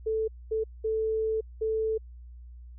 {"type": "tone bursts at uneven times", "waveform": "sine", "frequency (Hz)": 440, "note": "A4", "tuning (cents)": 0, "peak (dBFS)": -25, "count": 4, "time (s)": [[0.06, 0.28], [0.51, 0.64], [0.84, 1.41], [1.61, 1.98]], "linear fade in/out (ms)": 10, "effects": ["added 60 Hz sine -43 dBFS peak until 2.78 s"]}